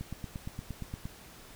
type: click train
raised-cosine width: 5 ms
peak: -25 dBFS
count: 10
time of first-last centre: 0.01-1.055 s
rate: 8.61 Hz
effects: pink hiss -52 dBFS RMS until 1.55 s